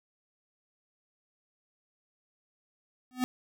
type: tone with exponential growth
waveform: square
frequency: 252.6 Hz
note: B3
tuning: 39 cents sharp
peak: -23 dBFS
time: 3.11-3.24 s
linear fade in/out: 0 ms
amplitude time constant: 28 ms
effects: none